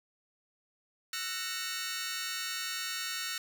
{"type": "chord", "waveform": "15% pulse", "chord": "F# dominant seventh", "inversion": "third", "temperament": "just", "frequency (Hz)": [1332, 1480, 1850, 2220], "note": ["E6", "F#6", "A#6", "C#7"], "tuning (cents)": [18, 0, -14, 2], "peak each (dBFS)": [-35, -34, -33, -37], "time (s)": [1.13, 3.38], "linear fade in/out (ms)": 2, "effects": []}